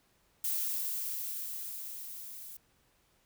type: noise with level ramp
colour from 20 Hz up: violet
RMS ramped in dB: -32 to -47 dBFS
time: 0.44-2.57 s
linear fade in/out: 5 ms
effects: pink hiss -70 dBFS RMS until 3.25 s